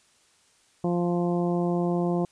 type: harmonic tone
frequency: 174.61 Hz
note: F3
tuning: in tune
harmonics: 1 / 2 / 3 / 4 / 5 / 6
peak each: -25 / -27 / -33 / -33 / -39 / -41 dBFS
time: 0.84-2.25 s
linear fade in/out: 2 ms
effects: white hiss -62 dBFS RMS until 2.31 s + resampled to 22050 Hz